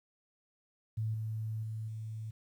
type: tone with level steps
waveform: sine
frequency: 110 Hz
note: A2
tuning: in tune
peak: -31 / -34 / -36 / -38 dBFS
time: 0.97-2.31 s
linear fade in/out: 10 ms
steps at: 1.14 / 1.63 / 1.88 s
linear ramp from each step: 2 ms
effects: 11-bit